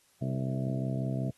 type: harmonic tone with a mistuned harmonic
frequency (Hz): 65.41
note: C2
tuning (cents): 0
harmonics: 2 / 3 / 4 / 5 / 6 / 7 / 8 / 9 / 10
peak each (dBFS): -31 / -36 / -38 / -43 / -48 / -48 / -51 / -49 / -41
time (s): 0.21-1.31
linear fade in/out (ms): 10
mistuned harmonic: 7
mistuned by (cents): -16
effects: white hiss -66 dBFS RMS until 1.37 s + AAC 32 kbps